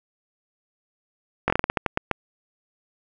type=slowing click train; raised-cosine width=0.5 ms; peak=-5 dBFS; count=11; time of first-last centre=1.48-2.113 s; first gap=20 ms; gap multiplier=1.24; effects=none